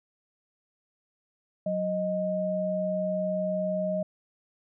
sine tone pair together, 184.87 / 622.3 Hz, F#3 / D#5, -1 / 0 cents, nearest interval octave + major sixth, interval 2101 cents, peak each -31 / -27 dBFS, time 1.66-4.03 s, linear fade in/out 5 ms, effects none

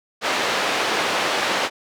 pink band-pass noise, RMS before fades -22 dBFS, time 0.21-1.7 s, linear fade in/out 50 ms, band 460 to 4200 Hz, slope 12 dB/octave, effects none

